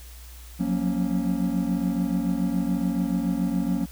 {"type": "chord", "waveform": "triangle", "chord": "Gb major seventh", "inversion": "third", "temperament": "equal with one note detuned", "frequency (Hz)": [177.97, 185, 233.1, 277.2], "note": ["F3", "Gb3", "Bb3", "Db4"], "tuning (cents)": [33, 0, 0, 0], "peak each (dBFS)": -26, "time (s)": [0.59, 3.86], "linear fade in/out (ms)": 20, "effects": ["added 60 Hz sine -41 dBFS peak until 3.91 s", "white hiss -49 dBFS RMS until 3.91 s"]}